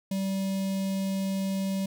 square tone with notch filter, 193.3 Hz, G3, 24 cents flat, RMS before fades -29 dBFS, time 0.11-1.86 s, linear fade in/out 5 ms, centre 1400 Hz, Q 0.64, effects none

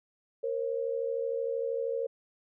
sine tone pair together, 466.2 / 539.2 Hz, A#4 / C#5, 0 / -48 cents, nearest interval minor third, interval 252 cents, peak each -31 / -33 dBFS, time 0.43-2.07 s, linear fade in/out 10 ms, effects none

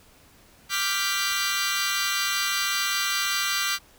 15% pulse chord, G dominant seventh, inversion second, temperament equal, 1174.7 / 1396.9 / 1568 / 1975.5 Hz, D6 / F6 / G6 / B6, 0 / 0 / 0 / 0 cents, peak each -23 dBFS, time 0.69-3.79 s, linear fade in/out 50 ms, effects pink hiss -55 dBFS RMS until 3.98 s

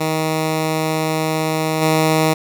10% pulse tone with level steps, 157.8 Hz, D#3, 25 cents sharp, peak -9 / -5 dBFS, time 0-2.34 s, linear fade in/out 10 ms, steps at 1.81 s, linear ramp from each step 20 ms, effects none

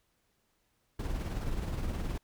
brown noise with tremolo, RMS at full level -32 dBFS, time 0.99-2.18 s, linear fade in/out 5 ms, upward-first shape triangle, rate 19 Hz, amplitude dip 50%, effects pink hiss -75 dBFS RMS until 2.23 s

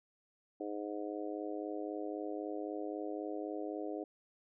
harmonic tone, 103.83 Hz, G#2, in tune, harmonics 3 / 4 / 5 / 6 / 7, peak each -41 / -43 / -45 / -47 / -48 dBFS, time 0.6-4.04 s, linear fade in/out 5 ms, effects none

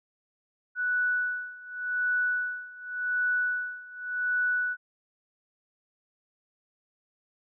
sine tone with tremolo, 1480 Hz, F#6, in tune, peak -23 dBFS, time 0.75-4.77 s, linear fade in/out 50 ms, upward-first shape sine, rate 0.88 Hz, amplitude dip 90%, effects none

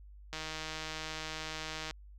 click train, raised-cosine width 0.2 ms, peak -22 dBFS, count 249, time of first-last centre 0.33-1.91 s, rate 157 Hz, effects added 50 Hz sine -50 dBFS peak until 2.18 s

